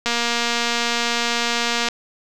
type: click train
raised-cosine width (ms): 0.2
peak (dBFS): -4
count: 432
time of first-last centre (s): 0.06-1.886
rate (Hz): 236
effects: none